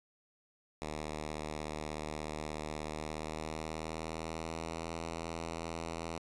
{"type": "tone with pitch glide", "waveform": "5% pulse", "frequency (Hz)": [76.6, 82.57], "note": ["D#2", "E2"], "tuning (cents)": [-27, 3], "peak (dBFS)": -27, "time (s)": [0.82, 6.18], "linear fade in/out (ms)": 0, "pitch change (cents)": 130, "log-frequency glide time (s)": [2.81, 4.92], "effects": ["resampled to 22050 Hz"]}